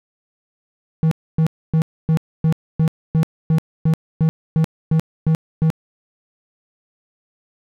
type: tone bursts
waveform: triangle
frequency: 159.8 Hz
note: D#3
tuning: 47 cents sharp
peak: -10 dBFS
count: 14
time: 1.03-5.702 s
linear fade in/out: 0 ms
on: 83 ms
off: 270 ms
effects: none